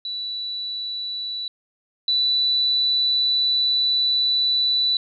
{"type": "tone pair in turn", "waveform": "sine", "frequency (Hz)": [3951, 3969], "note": ["B7", "B7"], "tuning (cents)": [0, 8], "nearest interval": "unison", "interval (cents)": 8, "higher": "second", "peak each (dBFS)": [-26, -17], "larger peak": "second", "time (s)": [[0.05, 1.48], [2.08, 4.97]], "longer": "second", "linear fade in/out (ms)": 2, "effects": []}